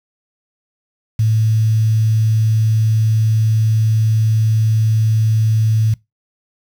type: tone with quantisation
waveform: sine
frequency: 110 Hz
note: A2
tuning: in tune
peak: -11 dBFS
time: 1.19-5.94 s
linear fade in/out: 5 ms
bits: 6
effects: noise-tail reverb RT60 0.2 s tail -23 dB re dry